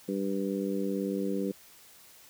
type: harmonic tone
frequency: 98 Hz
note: G2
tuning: in tune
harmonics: 2 / 3 / 4 / 5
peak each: -32 / -34 / -35 / -36 dBFS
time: 0.08-1.52 s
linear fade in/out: 10 ms
effects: white hiss -55 dBFS RMS until 2.29 s